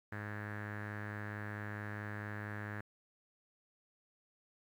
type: tone with low-pass filter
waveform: sawtooth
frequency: 104.5 Hz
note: G#2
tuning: 11 cents sharp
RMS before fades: -43 dBFS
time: 0.12-2.81 s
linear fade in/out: 5 ms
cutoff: 1700 Hz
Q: 6.7
effects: 11-bit